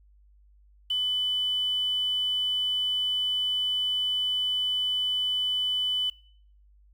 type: tone with quantisation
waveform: sine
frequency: 3000 Hz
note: F#7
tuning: 23 cents sharp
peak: -24 dBFS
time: 0.9-6.1 s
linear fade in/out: 5 ms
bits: 8
effects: noise-tail reverb RT60 0.6 s tail -24 dB re dry + added 50 Hz sine -55 dBFS peak until 6.93 s